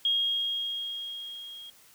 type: tone with level ramp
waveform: sine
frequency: 3262 Hz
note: G#7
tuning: 32 cents flat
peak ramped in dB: -22 to -42 dBFS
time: 0.05-1.7 s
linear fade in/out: 2 ms
effects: white hiss -57 dBFS RMS until 1.94 s